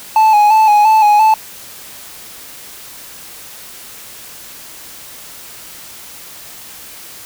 triangle tone with vibrato, 854 Hz, G#5, 48 cents sharp, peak -4 dBFS, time 0.16-1.34 s, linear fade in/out 2 ms, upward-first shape square, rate 2.9 Hz, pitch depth 41 cents each way, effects white hiss -34 dBFS RMS until 7.25 s

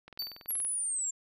click train, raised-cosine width 0.3 ms, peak -32 dBFS, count 13, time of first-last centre 0.08-0.649 s, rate 21.1 Hz
square tone with exponential decay, 4566 Hz, D8, 50 cents flat, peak -31 dBFS, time 0.19-0.53 s, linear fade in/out 5 ms, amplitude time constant 72 ms
sine linear sweep, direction down, 11510 to 7260 Hz, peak -30 dBFS, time 0.48-1.11 s, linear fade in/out 10 ms
effects none

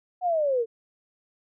sine linear sweep, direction down, 743 to 440.4 Hz, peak -21 dBFS, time 0.21-0.66 s, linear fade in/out 50 ms, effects none

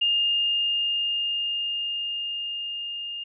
sine tone with level ramp, 2823 Hz, F7, 18 cents sharp, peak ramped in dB -19 to -31 dBFS, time 0.01-3.24 s, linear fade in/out 10 ms, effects none

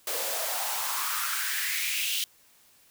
white noise with high-pass filter sweep, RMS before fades -30 dBFS, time 0.07-2.24 s, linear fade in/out 2 ms, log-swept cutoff 460 to 3200 Hz, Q 4.1, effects white hiss -60 dBFS RMS until 2.9 s

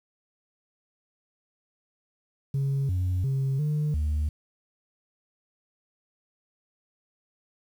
sine tone with pitch steps, 137.5 / 91.2 / 135 / 150.6 / 75.4 Hz, C#3 / F#2 / C#3 / D3 / D2, -14 / -24 / -45 / +44 / +46 cents, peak -21 dBFS, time 2.54-4.29 s, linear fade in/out 5 ms, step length 350 ms, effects tanh soft clip ceiling -22 dBFS + 9-bit

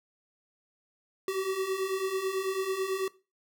square beating tone pair, 375.5 / 384.6 Hz, F#4 / G4, +26 / -33 cents, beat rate 9.1 Hz, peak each -35 / -31 dBFS, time 1.28-3.08 s, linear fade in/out 2 ms, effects noise-tail reverb RT60 0.3 s tail -19 dB re dry

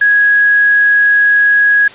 sine tone with quantisation, 1661.2 Hz, G#6, in tune, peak -6 dBFS, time 0.01-1.88 s, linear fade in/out 5 ms, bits 5, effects white hiss -34 dBFS RMS until 1.94 s + resampled to 8000 Hz

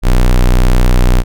square tone, 30.87 Hz, B0, in tune, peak -6 dBFS, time 0.02-1.24 s, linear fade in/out 50 ms, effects none

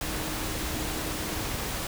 sine tone in noise, 311.1 Hz, D#4, in tune, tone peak -39 dBFS, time 0.03-1.41 s, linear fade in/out 2 ms, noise pink, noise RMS -32 dBFS, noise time 0.01-1.87 s, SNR -10 dB, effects none

